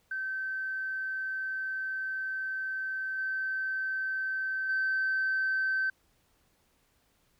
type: tone with level steps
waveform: sine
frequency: 1544 Hz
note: G6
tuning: 27 cents flat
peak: -31 / -29 / -25 dBFS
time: 0.11-5.9 s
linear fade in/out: 5 ms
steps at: 3.18 / 4.69 s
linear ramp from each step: 5 ms
effects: tanh soft clip ceiling -23 dBFS + pink hiss -70 dBFS RMS until 7.39 s